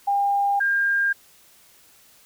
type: tone pair in turn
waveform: sine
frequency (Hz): 803 / 1606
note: G5 / G6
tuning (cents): +41 / +41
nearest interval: octave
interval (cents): 1200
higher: second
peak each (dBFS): -18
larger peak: neither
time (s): 0.07-0.6 / 0.6-1.13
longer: neither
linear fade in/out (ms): 10
effects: white hiss -54 dBFS RMS until 2.25 s